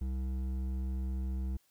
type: tone with hard clipping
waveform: sine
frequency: 64.8 Hz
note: C2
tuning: 16 cents flat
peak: -34 dBFS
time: 0.01-1.57 s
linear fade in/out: 5 ms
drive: 9 dB
effects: white hiss -71 dBFS RMS until 1.7 s

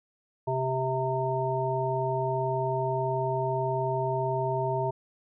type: harmonic tone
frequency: 130.81 Hz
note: C3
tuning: in tune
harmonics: 1 / 3 / 5 / 7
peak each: -31 / -31 / -31 / -31 dBFS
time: 0.47-4.91 s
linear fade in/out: 10 ms
effects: none

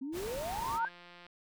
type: exponential sweep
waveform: sine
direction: up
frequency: 255.2 to 1661.2 Hz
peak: -36 dBFS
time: 0.01-0.89 s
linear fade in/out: 10 ms
type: tone with exponential growth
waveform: sine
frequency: 916 Hz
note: A#5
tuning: 31 cents flat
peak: -28 dBFS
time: 0.02-0.85 s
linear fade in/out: 1 ms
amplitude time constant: 180 ms
type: noise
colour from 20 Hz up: pink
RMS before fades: -43 dBFS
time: 0.12-0.8 s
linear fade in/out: 50 ms
type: click train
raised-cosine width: 0.3 ms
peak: -37 dBFS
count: 149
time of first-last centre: 0.42-1.266 s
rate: 175 Hz
effects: none

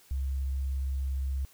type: tone with vibrato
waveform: sine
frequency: 67.2 Hz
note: C2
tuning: 47 cents sharp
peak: -28 dBFS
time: 0.11-1.45 s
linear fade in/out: 0 ms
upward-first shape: sine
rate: 17 Hz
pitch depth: 12 cents each way
effects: white hiss -59 dBFS RMS until 1.53 s

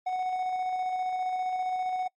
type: tone with tremolo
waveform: triangle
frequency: 740 Hz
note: F#5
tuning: in tune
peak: -24 dBFS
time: 0.06-2.08 s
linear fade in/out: 10 ms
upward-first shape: square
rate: 15 Hz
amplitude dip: 25%
effects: noise-tail reverb RT60 0.1 s tail -25 dB re dry + MP3 32 kbps

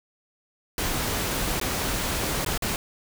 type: noise with dropouts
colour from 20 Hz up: pink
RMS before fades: -27 dBFS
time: 0.78-2.76 s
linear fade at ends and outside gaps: 1 ms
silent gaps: 1.599-1.613 / 2.448-2.462 / 2.577-2.622 s
effects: none

